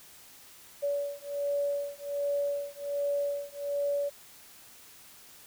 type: beating tone pair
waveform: sine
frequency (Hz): 570 / 571.3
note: C#5 / D5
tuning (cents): +48 / -48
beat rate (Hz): 1.3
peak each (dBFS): -32 / -32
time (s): 0.82-4.1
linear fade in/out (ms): 20
effects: white hiss -53 dBFS RMS until 5.46 s